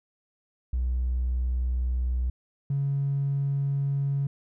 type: tone pair in turn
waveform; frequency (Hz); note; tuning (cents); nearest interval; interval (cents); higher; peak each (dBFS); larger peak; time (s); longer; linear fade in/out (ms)
triangle; 62.1 / 139.41; B1 / C#3; +10 / +10; octave + major second; 1400; second; -20; neither; 0.73-2.3 / 2.7-4.27; neither; 5
effects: tanh soft clip ceiling -21 dBFS